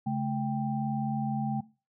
sine tone cluster, 137.4 / 216.5 / 787 Hz, C#3 / A3 / G5, -15 / -28 / +7 cents, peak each -32 / -30 / -34 dBFS, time 0.06-1.61 s, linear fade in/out 10 ms, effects noise-tail reverb RT60 0.3 s tail -18 dB re dry

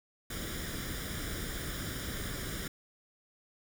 pink noise with comb filter, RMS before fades -38 dBFS, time 0.3-2.68 s, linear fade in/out 5 ms, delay 0.57 ms, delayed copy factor +0.7, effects none

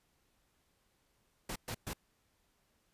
pink noise bursts, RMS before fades -40 dBFS, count 3, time 1.49-1.934 s, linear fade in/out 5 ms, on 68 ms, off 120 ms, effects pink hiss -75 dBFS RMS until 2.93 s + resampled to 32000 Hz

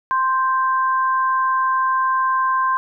sine tone pair together, 1046.5 / 1567 Hz, C6 / G6, 0 / -1 cents, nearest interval perfect fifth, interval 699 cents, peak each -16 / -24 dBFS, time 0.11-2.77 s, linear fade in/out 0 ms, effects none

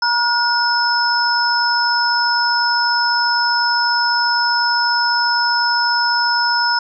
sine tone cluster, 952 / 1437 / 5240 Hz, A#5 / F6 / E8, +36 / +49 / -11 cents, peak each -18 dBFS, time 0.02-6.79 s, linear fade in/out 5 ms, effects none

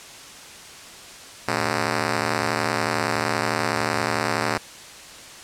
5% pulse ring-modulated tone, 164.81 Hz, E3, in tune, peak -7 dBFS, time 1.48-4.58 s, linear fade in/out 0 ms, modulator 47 Hz, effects white hiss -41 dBFS RMS until 5.43 s + low-pass 8000 Hz 12 dB/octave

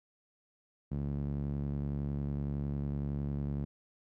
sawtooth tone with band-pass filter, 70.9 Hz, C#2, 40 cents sharp, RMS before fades -35 dBFS, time 0.91-3.65 s, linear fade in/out 10 ms, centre 170 Hz, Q 1.5, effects none

